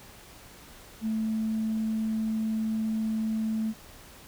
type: tone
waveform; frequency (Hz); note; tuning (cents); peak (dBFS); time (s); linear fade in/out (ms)
sine; 220; A3; 0; -25; 1.01-3.74; 50
effects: tanh soft clip ceiling -21 dBFS + pink hiss -50 dBFS RMS until 4.27 s